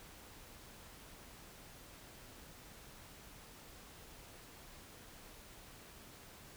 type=silence; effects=pink hiss -56 dBFS RMS until 6.56 s